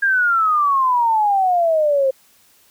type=exponential sweep; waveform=sine; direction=down; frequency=1629 to 523.3 Hz; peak=-13 dBFS; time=0.02-2.11 s; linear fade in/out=10 ms; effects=white hiss -54 dBFS RMS until 2.7 s